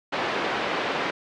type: band-pass noise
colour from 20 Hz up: pink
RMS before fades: -27 dBFS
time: 0.12-1.11 s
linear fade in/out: 10 ms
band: 350 to 3000 Hz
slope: 12 dB/octave
effects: low-pass 5000 Hz 12 dB/octave